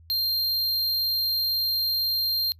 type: tone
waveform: square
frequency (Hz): 4186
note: C8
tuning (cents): 0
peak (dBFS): -23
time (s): 0.1-2.52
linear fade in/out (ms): 0
effects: noise-tail reverb RT60 0.1 s tail -25 dB re dry + added 82 Hz sine -49 dBFS peak until 2.59 s